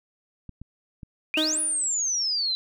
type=clicks; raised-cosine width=5 ms; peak=-27 dBFS; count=3; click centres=0.493 / 0.616 / 1.032 s
type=exponential two-way sweep; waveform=sine; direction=up then down; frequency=2349 to 9956 to 3958 Hz; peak=-23 dBFS; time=1.34-2.55 s; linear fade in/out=0 ms; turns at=1.6 s
type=tone with exponential decay; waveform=30% pulse; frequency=311.1 Hz; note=D#4; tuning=in tune; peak=-19 dBFS; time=1.37-1.93 s; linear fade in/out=5 ms; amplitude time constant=120 ms
effects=none